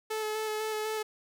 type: tone with vibrato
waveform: sawtooth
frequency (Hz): 432.3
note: A4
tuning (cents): -31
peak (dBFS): -27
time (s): 0.1-1.03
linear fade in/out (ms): 10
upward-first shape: square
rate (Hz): 4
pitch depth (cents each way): 14
effects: none